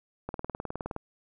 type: click train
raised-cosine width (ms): 1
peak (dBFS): -20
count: 14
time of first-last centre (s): 0.29-0.964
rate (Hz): 19.3
effects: none